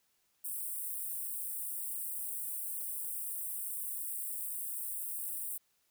white high-pass noise, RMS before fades -39 dBFS, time 0.44-5.58 s, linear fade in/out 10 ms, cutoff 8200 Hz, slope 96 dB/octave, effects white hiss -75 dBFS RMS until 5.9 s

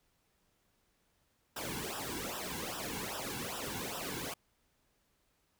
pink noise with flanger, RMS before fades -40 dBFS, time 1.56-4.34 s, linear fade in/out 5 ms, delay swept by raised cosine 0.45 to 1.65 ms, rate 2.5 Hz, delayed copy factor -0.9, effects pink hiss -75 dBFS RMS until 5.59 s

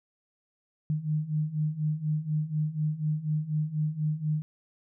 sine beating tone pair, 150.8 / 154.9 Hz, D3 / D#3, +46 / -7 cents, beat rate 4.1 Hz, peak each -31 / -28 dBFS, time 0.9-4.42 s, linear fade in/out 0 ms, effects none

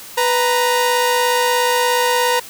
sawtooth tone pair together, 494.6 / 932.3 Hz, B4 / A#5, +3 / 0 cents, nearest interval major seventh, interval 1097 cents, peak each -13 dBFS, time 0.17-2.4 s, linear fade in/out 10 ms, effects white hiss -36 dBFS RMS until 2.49 s

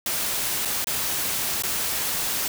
white noise with dropouts, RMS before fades -26 dBFS, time 0.06-2.48 s, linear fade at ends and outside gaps 2 ms, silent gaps 0.651-0.655 / 0.844-0.87 / 1.623-1.635 s, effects none

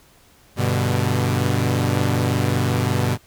sawtooth chord, G major, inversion none, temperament equal, 98 / 123.47 / 146.83 Hz, G2 / B2 / D3, 0 / 0 / 0 cents, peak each -18 / -17 / -21 dBFS, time 0.56-3.18 s, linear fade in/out 50 ms, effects pink hiss -53 dBFS RMS until 3.26 s

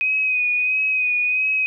sine tone with vibrato, 2505 Hz, D#7, 11 cents sharp, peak -17 dBFS, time 0.01-1.66 s, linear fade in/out 0 ms, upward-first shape sine, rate 1.5 Hz, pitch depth 33 cents each way, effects none

